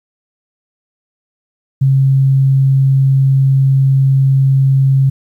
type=tone; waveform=sine; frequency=135 Hz; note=C#3; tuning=45 cents flat; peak=-7 dBFS; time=1.81-5.1 s; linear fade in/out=10 ms; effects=8-bit